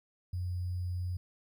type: tone with sample-and-hold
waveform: sine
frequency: 89.7 Hz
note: F2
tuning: 47 cents sharp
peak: -32 dBFS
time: 0.33-1.17 s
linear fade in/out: 5 ms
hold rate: 4900 Hz
effects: none